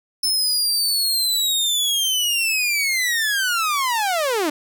sawtooth linear sweep, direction down, 5274 to 284.1 Hz, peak -15 dBFS, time 0.23-4.5 s, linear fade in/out 5 ms, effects none

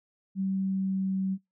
sine tone with pitch glide, 192.1 to 190.88 Hz, G3 to G3, -35 to -46 cents, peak -26 dBFS, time 0.35-1.38 s, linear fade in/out 50 ms, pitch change -11 cents, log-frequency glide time 0.56-1.18 s, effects noise-tail reverb RT60 0.2 s tail -25 dB re dry

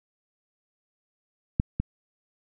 clicks, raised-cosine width 5 ms, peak -9 / -13 dBFS, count 2, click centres 1.599 / 1.8 s, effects none

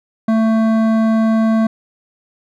sine tone with hard clipping, 222.4 Hz, A3, 19 cents sharp, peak -13 dBFS, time 0.28-1.67 s, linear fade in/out 5 ms, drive 12 dB, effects none

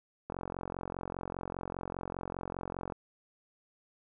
click train, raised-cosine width 1 ms, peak -23 dBFS, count 119, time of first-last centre 0.3-2.922 s, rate 45 Hz, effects none

